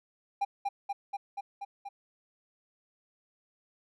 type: tone with echo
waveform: triangle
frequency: 801 Hz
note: G5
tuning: 37 cents sharp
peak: -24 dBFS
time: 0.41-0.45 s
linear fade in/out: 10 ms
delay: 240 ms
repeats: 6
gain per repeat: -2 dB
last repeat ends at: 1.89 s
effects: none